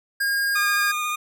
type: tone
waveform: square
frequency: 1622 Hz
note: G#6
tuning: 41 cents flat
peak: -21 dBFS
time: 0.2-0.92 s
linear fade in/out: 10 ms
type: tone with vibrato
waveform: 25% pulse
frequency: 1220 Hz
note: D#6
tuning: 34 cents flat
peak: -20 dBFS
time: 0.55-1.16 s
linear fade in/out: 10 ms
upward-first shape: sine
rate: 14 Hz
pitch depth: 14 cents each way
effects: none